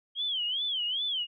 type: tone with vibrato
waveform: sine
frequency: 3170 Hz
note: G7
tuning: 19 cents sharp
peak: -28 dBFS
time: 0.15-1.27 s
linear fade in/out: 50 ms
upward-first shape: sine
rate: 2.5 Hz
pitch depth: 180 cents each way
effects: none